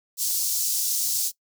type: high-pass noise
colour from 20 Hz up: pink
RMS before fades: -25 dBFS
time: 0.17-1.32 s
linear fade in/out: 50 ms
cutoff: 5200 Hz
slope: 24 dB/octave
effects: noise-tail reverb RT60 0.1 s tail -20 dB re dry